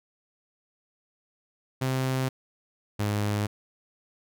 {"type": "tone pair in turn", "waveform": "sawtooth", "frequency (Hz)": [130.81, 103.82], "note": ["C3", "G#2"], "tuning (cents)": [0, 0], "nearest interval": "major third", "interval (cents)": 400, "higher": "first", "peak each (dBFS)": [-21, -21], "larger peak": "neither", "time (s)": [[1.81, 2.29], [2.99, 3.47]], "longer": "neither", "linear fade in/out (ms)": 10, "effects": []}